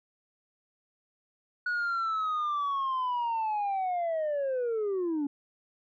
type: linear sweep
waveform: sine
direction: down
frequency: 1466 to 277.2 Hz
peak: -25 dBFS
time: 1.66-5.27 s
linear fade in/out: 5 ms
effects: tanh soft clip ceiling -26 dBFS